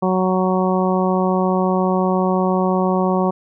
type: harmonic tone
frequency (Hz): 185.7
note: F#3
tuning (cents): +7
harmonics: 1 / 2 / 3 / 4 / 5 / 6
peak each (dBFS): -18 / -21 / -23 / -24 / -25 / -26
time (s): 0.02-3.31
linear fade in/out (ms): 10
effects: none